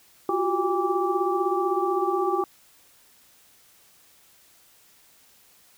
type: tone cluster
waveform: sine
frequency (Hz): 348.4 / 367.9 / 384 / 806 / 1163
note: F4 / F#4 / G4 / G5 / D6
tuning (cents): -4 / -10 / -36 / +48 / -17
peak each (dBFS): -28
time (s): 0.29-2.44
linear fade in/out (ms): 2
effects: white hiss -57 dBFS RMS until 5.77 s